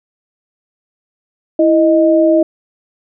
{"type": "tone pair together", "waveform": "sine", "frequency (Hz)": [329.6, 622.2], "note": ["E4", "D#5"], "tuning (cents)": [0, 0], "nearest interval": "major seventh", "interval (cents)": 1100, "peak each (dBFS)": -10, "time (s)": [1.59, 2.43], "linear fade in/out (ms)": 5, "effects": []}